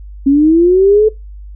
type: linear sweep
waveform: sine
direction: up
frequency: 269.7 to 439.5 Hz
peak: -5 dBFS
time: 0.26-1.09 s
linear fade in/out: 10 ms
effects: noise-tail reverb RT60 0.2 s tail -21 dB re dry + added 50 Hz sine -28 dBFS peak until 1.55 s